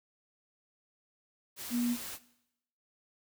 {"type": "tone in noise", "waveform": "sine", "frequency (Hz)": 240.8, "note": "B3", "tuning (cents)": -44, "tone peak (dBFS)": -28, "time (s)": [1.7, 1.97], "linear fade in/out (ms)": 50, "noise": "white", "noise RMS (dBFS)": -42, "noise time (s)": [1.56, 2.19], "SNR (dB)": 11, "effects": ["noise-tail reverb RT60 0.8 s tail -17 dB re dry"]}